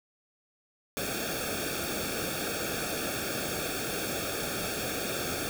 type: noise with comb filter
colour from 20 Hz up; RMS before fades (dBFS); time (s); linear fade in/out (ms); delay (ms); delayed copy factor
pink; -33; 0.97-5.49; 0; 1; -0.95
effects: none